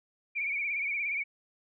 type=tone with vibrato; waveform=sine; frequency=2300 Hz; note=D7; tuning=37 cents flat; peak=-29 dBFS; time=0.35-1.24 s; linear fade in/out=20 ms; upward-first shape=sine; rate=17 Hz; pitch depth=80 cents each way; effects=none